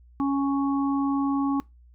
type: harmonic tone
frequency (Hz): 277.2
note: C#4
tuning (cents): 0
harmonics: 1 / 3 / 4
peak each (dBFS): -22 / -33 / -32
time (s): 0.2-1.6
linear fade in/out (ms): 0
effects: noise-tail reverb RT60 0.2 s tail -22 dB re dry + added 60 Hz sine -50 dBFS peak until 1.94 s